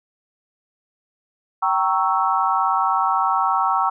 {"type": "chord", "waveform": "sine", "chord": "G diminished seventh", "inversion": "none", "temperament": "equal with one note detuned", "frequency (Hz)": [773.2, 932.3, 1108.7, 1318.5], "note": ["G5", "Bb5", "Db6", "Fb6"], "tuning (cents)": [-24, 0, 0, 0], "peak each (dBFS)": -22, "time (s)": [1.62, 3.9], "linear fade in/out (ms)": 10, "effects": []}